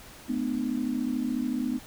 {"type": "tone cluster", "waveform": "sine", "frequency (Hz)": [218, 251.9, 302.5], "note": ["A3", "B3", "D#4"], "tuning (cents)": [-16, 34, -49], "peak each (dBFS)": [-33, -28, -33], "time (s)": [0.28, 1.79], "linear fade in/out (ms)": 20, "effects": ["pink hiss -48 dBFS RMS until 1.86 s"]}